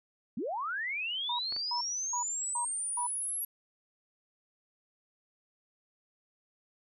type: linear sweep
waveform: sine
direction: up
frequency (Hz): 183.9 to 11400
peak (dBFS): -32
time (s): 0.37-3.45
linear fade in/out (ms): 5
type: tone bursts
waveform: sine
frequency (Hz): 967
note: B5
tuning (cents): -37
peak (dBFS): -32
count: 5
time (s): 1.29-3.07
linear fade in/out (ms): 5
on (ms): 100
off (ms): 320
type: clicks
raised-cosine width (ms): 0.5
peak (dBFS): -31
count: 2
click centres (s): 1.524 / 1.564
effects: none